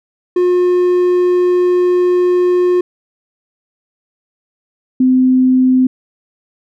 triangle / sine tone pair in turn, 358.6 / 256.9 Hz, F4 / C4, +46 / -32 cents, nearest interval tritone, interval 578 cents, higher first, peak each -7 dBFS, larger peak neither, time 0.36-2.81 / 5-5.87 s, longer first, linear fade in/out 5 ms, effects none

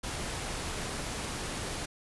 pink noise, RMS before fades -36 dBFS, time 0.03-1.86 s, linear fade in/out 10 ms, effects resampled to 24000 Hz

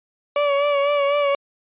35% pulse tone with vibrato, 571 Hz, D5, 49 cents flat, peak -15 dBFS, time 0.36-1.35 s, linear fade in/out 2 ms, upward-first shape sine, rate 4 Hz, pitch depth 39 cents each way, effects resampled to 8000 Hz

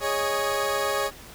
20% pulse chord, Ab suspended fourth, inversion none, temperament equal with one note detuned, 412.2 / 554.4 / 622.3 Hz, Ab4 / Db5 / Eb5, -13 / 0 / 0 cents, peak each -24 / -21 / -27 dBFS, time 0-1.11 s, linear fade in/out 50 ms, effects pink hiss -45 dBFS RMS until 1.34 s

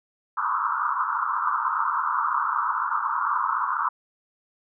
white band-pass noise, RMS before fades -25 dBFS, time 0.37-3.89 s, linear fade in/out 5 ms, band 930 to 1400 Hz, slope 96 dB/octave, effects none

